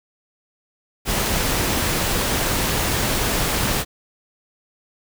pink noise, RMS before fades -21 dBFS, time 1.05-3.85 s, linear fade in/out 50 ms, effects none

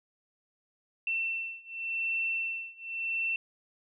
sine beating tone pair, 2690 / 2690.89 Hz, E7 / E7, +34 / +35 cents, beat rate 0.89 Hz, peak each -34 / -33 dBFS, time 1.07-3.36 s, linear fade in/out 2 ms, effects none

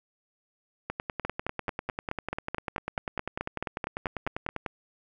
two click trains, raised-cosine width 0.5 ms, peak -15 / -16 dBFS, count 16 / 39, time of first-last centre 1.25-4.49 / 0.9-4.662 s, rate 4.63 / 10.1 Hz, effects none

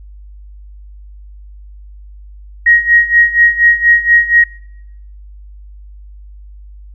sine tone with tremolo, 1886 Hz, A#6, 20 cents sharp, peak -3 dBFS, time 2.66-4.44 s, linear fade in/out 5 ms, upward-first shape sine, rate 4.2 Hz, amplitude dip 80%, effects noise-tail reverb RT60 0.8 s tail -25 dB re dry + added 50 Hz sine -32 dBFS peak until 6.94 s

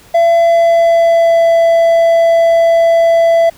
triangle tone with pitch glide, 675 to 667.6 Hz, E5 to E5, +41 to +22 cents, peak -4 dBFS, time 0.14-3.5 s, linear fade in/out 10 ms, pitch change -19 cents, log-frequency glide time 0.37-1.47 s, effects pink hiss -42 dBFS RMS until 3.57 s

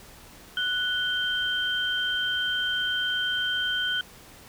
sine tone pair together, 1480 / 3136 Hz, F#6 / G7, 0 / 0 cents, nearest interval octave + minor second, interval 1300 cents, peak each -27 dBFS, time 0.57-4.01 s, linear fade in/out 2 ms, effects pink hiss -49 dBFS RMS until 4.48 s

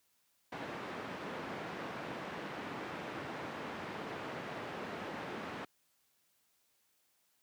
pink band-pass noise, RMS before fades -43 dBFS, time 0.52-5.65 s, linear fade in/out 5 ms, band 200 to 2100 Hz, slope 12 dB/octave, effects white hiss -75 dBFS RMS until 7.42 s + high-pass 60 Hz 12 dB/octave

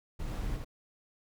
brown noise with echo, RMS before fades -36 dBFS, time 0.19-0.57 s, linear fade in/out 10 ms, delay 77 ms, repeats 1, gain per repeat -2 dB, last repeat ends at 0.647 s, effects none

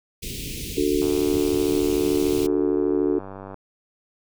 pink band-stop noise, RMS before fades -32 dBFS, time 0.22-2.47 s, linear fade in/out 10 ms, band 440 to 2300 Hz, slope 48 dB/octave
sine chord, D major, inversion none, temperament just, 293.7 / 367.1 / 440.5 Hz, D4 / F#4 / A4, 0 / -14 / +2 cents, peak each -23 / -22 / -25 dBFS, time 0.77-3.19 s, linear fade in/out 5 ms
click train, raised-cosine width 1 ms, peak -23 dBFS, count 246, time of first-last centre 1.02-3.543 s, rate 97.1 Hz
effects none

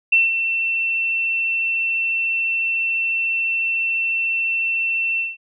sine tone with ADSR envelope, 2693 Hz, E7, 36 cents sharp, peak -10 dBFS, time 0.12-5.37 s, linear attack 8 ms, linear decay 180 ms, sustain -8 dB, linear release 180 ms, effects none

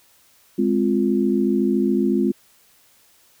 sine chord, F minor, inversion first, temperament equal, 207.7 / 261.6 / 349.2 Hz, Ab3 / C4 / F4, 0 / 0 / 0 cents, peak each -20 / -21 / -21 dBFS, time 0.58-2.32 s, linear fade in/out 10 ms, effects white hiss -56 dBFS RMS until 3.4 s

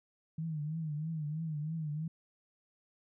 sine tone with vibrato, 155.56 Hz, D#3, in tune, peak -34 dBFS, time 0.38-2.08 s, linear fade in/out 5 ms, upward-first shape triangle, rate 3.1 Hz, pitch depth 110 cents each way, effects none

